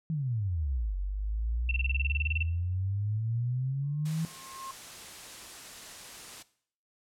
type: exponential two-way sweep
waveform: sine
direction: down then up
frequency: 164.81 to 46.25 to 164.81 Hz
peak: -28 dBFS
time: 0.1-4.25 s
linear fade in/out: 0 ms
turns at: 0.97 s
type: tone bursts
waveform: sine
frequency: 2698 Hz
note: E7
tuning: 40 cents sharp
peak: -28 dBFS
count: 15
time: 1.69-2.426 s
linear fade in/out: 2 ms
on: 22 ms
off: 29 ms
type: tone with exponential growth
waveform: sine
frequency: 1069 Hz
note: C6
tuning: 37 cents sharp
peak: -36 dBFS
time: 3.83-4.71 s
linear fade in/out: 2 ms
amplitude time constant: 190 ms
type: noise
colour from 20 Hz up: white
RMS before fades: -45 dBFS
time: 4.05-6.43 s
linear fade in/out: 10 ms
effects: noise-tail reverb RT60 0.6 s tail -18 dB re dry + low-pass 10000 Hz 12 dB/octave